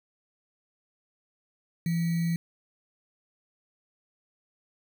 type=tone with sample-and-hold; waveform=sine; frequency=168 Hz; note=E3; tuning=33 cents sharp; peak=-24 dBFS; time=1.86-2.36 s; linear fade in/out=2 ms; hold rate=2100 Hz; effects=none